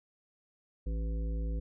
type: harmonic tone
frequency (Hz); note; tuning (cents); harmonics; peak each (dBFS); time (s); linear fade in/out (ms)
55; A1; 0; 1 / 3 / 5 / 7 / 9; -31 / -43 / -47 / -53 / -49; 0.86-1.6; 10
effects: none